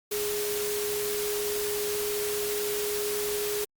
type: tone in noise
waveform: sine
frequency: 415.3 Hz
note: G#4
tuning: in tune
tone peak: -29 dBFS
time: 0.11-3.65 s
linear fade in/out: 10 ms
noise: white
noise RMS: -33 dBFS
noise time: 0.11-3.65 s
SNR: +1 dB
effects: Opus 48 kbps